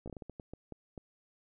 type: slowing click train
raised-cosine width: 2 ms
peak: -30 dBFS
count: 11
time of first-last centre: 0.06-0.978 s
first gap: 16 ms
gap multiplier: 1.36
effects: none